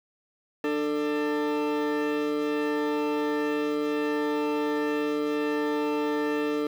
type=tone pair together; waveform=40% pulse; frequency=297.1 / 445.3 Hz; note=D4 / A4; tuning=+20 / +21 cents; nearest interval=perfect fifth; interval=701 cents; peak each=-27 dBFS; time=0.64-6.67 s; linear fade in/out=2 ms; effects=low-pass 3000 Hz 12 dB/octave + 8-bit